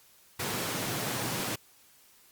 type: high-pass noise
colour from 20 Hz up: pink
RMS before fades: -33 dBFS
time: 0.39-1.56 s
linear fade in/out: 10 ms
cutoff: 100 Hz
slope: 96 dB/octave
effects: white hiss -60 dBFS RMS until 2.31 s + Opus 48 kbps